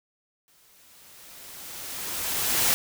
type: noise with exponential growth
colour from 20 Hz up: white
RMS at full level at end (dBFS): -21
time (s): 0.48-2.74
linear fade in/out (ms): 0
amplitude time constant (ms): 490
effects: none